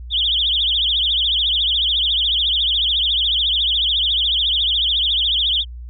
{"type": "tone with vibrato", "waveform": "sine", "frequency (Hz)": 3322, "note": "G#7", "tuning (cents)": 0, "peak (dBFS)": -15, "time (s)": [0.1, 5.65], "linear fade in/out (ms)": 50, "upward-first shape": "triangle", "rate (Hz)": 14, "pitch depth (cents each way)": 230, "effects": ["added 60 Hz sine -30 dBFS peak until 5.89 s"]}